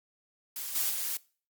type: noise with level steps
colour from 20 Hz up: blue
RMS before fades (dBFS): -37 / -29 / -33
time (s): 0.56-1.17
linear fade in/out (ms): 2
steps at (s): 0.75 / 0.9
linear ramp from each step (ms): 2
effects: noise-tail reverb RT60 0.4 s tail -22 dB re dry + Opus 48 kbps